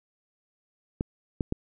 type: clicks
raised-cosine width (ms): 3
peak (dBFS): -14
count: 3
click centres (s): 1.009 / 1.408 / 1.524
effects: none